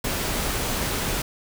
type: noise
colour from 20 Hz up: pink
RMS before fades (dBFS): -26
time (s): 0.04-1.22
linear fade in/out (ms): 5
effects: none